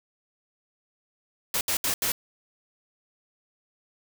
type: noise bursts at uneven times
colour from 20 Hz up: white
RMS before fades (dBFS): -26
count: 4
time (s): 1.54-1.61 / 1.68-1.77 / 1.84-1.94 / 2.02-2.12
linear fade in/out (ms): 2
effects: none